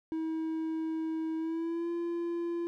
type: tone with pitch glide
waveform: triangle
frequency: 320.6 to 341.6 Hz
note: E4 to F4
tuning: -48 to -38 cents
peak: -29 dBFS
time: 0.12-2.67 s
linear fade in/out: 0 ms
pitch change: +110 cents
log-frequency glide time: 1.37-1.9 s
effects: none